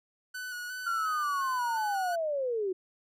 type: tone with vibrato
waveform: 45% pulse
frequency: 1480 Hz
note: F#6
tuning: in tune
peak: -36 dBFS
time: 0.34-2.16 s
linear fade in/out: 10 ms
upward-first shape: square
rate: 2.8 Hz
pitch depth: 24 cents each way
type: linear sweep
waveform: sine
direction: down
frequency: 1396.9 to 358.8 Hz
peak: -28 dBFS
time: 0.86-2.73 s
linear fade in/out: 10 ms
effects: none